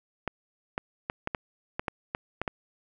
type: clicks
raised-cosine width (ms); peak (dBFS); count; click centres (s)
0.5; -14; 10; 0.277 / 0.779 / 1.099 / 1.274 / 1.348 / 1.795 / 1.882 / 2.149 / 2.416 / 2.478
effects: none